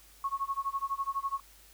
sine tone with tremolo, 1100 Hz, C#6, 14 cents flat, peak -27 dBFS, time 0.24-1.4 s, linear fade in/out 2 ms, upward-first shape sine, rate 12 Hz, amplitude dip 95%, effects added 50 Hz sine -60 dBFS peak until 1.73 s + white hiss -58 dBFS RMS until 1.73 s

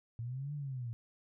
sine linear two-way sweep, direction up then down, 113 to 149 to 113 Hz, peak -37 dBFS, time 0.19-0.93 s, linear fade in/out 0 ms, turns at 0.54 s, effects none

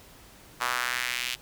sawtooth tone with high-pass filter sweep, 123.4 Hz, B2, 1 cent flat, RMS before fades -30 dBFS, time 0.6-1.36 s, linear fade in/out 20 ms, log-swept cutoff 1100 to 2900 Hz, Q 2, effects pink hiss -52 dBFS RMS until 1.41 s

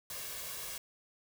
white noise with comb filter, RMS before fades -42 dBFS, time 0.1-0.78 s, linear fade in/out 2 ms, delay 1.8 ms, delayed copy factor +0.6, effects none

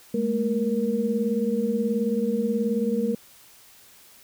sine tone cluster, 208.7 / 227.3 / 470.5 Hz, G#3 / A#3 / A#4, +9 / -43 / +16 cents, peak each -26 dBFS, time 0.14-3.15 s, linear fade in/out 5 ms, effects white hiss -52 dBFS RMS until 4.23 s

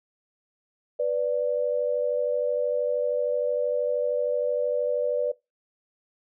sine tone pair together, 493.9 / 586.9 Hz, B4 / D5, 0 / -1 cents, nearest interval minor third, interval 299 cents, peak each -25 dBFS, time 0.99-5.32 s, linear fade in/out 10 ms, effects noise-tail reverb RT60 0.2 s tail -20 dB re dry

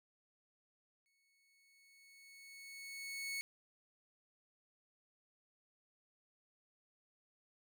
sawtooth tone with exponential growth, 2208 Hz, C#7, 7 cents flat, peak -35 dBFS, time 1.06-3.41 s, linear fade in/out 0 ms, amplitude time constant 510 ms, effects none

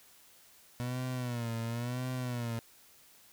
30% pulse tone with vibrato, 121 Hz, B2, 35 cents flat, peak -31 dBFS, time 0.8-2.59 s, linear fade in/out 0 ms, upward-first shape sine, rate 0.96 Hz, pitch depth 97 cents each way, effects white hiss -60 dBFS RMS until 3.32 s

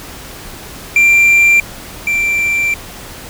triangle tone pair in turn, 2367 / 2352 Hz, D7 / D7, +13 / +2 cents, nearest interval unison, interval 11 cents, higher first, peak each -4 / -10 dBFS, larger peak first, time 0.96-1.6 / 2.07-2.74 s, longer second, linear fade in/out 2 ms, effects pink hiss -31 dBFS RMS until 3.29 s

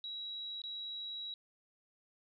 sine tone with dropouts, 3876 Hz, B7, 33 cents flat, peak -40 dBFS, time 0.04-1.34 s, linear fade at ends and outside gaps 1 ms, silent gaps 0.618-0.638 s, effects none

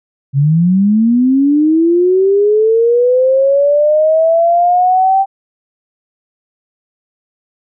sine linear sweep, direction up, 133 to 784 Hz, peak -7 dBFS, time 0.33-5.26 s, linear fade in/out 50 ms, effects none

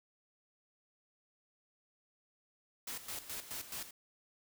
white noise with tremolo, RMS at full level -42 dBFS, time 2.87-3.91 s, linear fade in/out 5 ms, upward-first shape square, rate 4.7 Hz, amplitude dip 70%, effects none

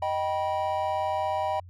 triangle chord, Eb augmented, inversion none, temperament just, 622.3 / 777.8 / 972.3 Hz, Eb5 / G5 / B5, 0 / -14 / -27 cents, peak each -28 / -27 / -29 dBFS, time 0.02-1.6 s, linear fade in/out 5 ms, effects added 89 Hz sine -44 dBFS peak until 1.69 s

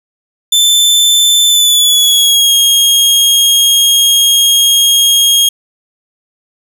sawtooth tone with pitch glide, 3534 to 3259 Hz, A7 to G#7, +7 to -33 cents, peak -3 dBFS, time 0.52-5.49 s, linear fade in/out 5 ms, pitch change -140 cents, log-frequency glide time 1.47-2.54 s, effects none

